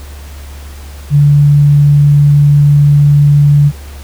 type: tone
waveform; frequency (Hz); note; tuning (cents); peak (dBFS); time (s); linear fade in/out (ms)
sine; 144.9; D3; -23; -3; 1.1-3.72; 50
effects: added 71 Hz sine -26 dBFS peak until 4.03 s + pink hiss -36 dBFS RMS until 4.03 s